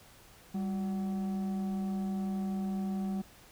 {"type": "tone with frequency modulation", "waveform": "sine", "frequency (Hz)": 196, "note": "G3", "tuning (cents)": 0, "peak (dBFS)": -29, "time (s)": [0.54, 3.22], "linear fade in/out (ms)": 10, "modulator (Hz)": 556, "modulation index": 0.34, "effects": ["tanh soft clip ceiling -29 dBFS", "pink hiss -57 dBFS RMS until 3.51 s"]}